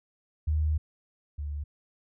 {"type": "tone pair in turn", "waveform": "sine", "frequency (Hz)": [76.9, 73.12], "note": ["D#2", "D2"], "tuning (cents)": [-20, -7], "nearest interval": "minor second", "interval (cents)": 87, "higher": "first", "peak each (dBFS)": [-23, -31], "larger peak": "first", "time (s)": [[0.47, 0.78], [1.38, 1.64]], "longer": "first", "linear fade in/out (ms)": 10, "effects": []}